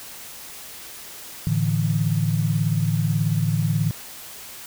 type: chord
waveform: sine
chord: A suspended fourth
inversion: none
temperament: just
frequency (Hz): 110 / 146.67 / 165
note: A2 / D3 / E3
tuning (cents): 0 / -2 / +2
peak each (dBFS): -23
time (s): 1.47-3.91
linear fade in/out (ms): 0
effects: white hiss -39 dBFS RMS until 4.66 s